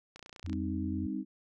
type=click train; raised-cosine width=0.2 ms; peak=-30 dBFS; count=12; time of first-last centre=0.16-0.53 s; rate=29.7 Hz
type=tone with vibrato; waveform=sine; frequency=86.9 Hz; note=F2; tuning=8 cents flat; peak=-36 dBFS; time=0.44-1.07 s; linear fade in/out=10 ms; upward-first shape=triangle; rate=16 Hz; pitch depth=28 cents each way
type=chord; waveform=sine; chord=C minor; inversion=second; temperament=equal with one note detuned; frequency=199.08 / 261.6 / 311.1 Hz; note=G3 / C4 / Eb4; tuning=+27 / 0 / 0 cents; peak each=-37 dBFS; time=0.46-1.25 s; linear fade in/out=50 ms
effects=none